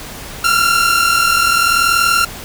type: tone pair together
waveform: sawtooth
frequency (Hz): 1356.3 / 1396.9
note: E6 / F6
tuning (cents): +49 / 0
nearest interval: minor second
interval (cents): 51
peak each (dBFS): -10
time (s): 0.44-2.25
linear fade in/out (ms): 5
effects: pink hiss -30 dBFS RMS until 2.44 s